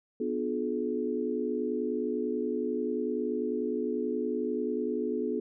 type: chord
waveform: sine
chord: B diminished seventh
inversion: none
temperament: just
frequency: 246.9 / 296.3 / 355.6 / 426.7 Hz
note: B3 / D4 / F4 / Ab4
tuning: 0 / +15 / +31 / +47 cents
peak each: -33 / -36 / -35 / -32 dBFS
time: 0.2-5.4 s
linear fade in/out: 5 ms
effects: none